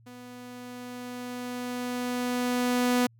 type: tone with level ramp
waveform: sawtooth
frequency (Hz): 246.9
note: B3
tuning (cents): 0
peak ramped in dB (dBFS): -40 to -17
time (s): 0.06-3.07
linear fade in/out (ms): 10
effects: added 115 Hz sine -55 dBFS peak until 3.19 s